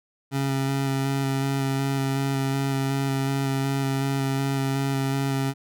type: tone with vibrato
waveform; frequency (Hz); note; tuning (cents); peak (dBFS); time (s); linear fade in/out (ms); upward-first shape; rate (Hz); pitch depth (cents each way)
25% pulse; 136.3; C#3; -29; -19; 0.31-5.54; 50; square; 2.7; 11
effects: none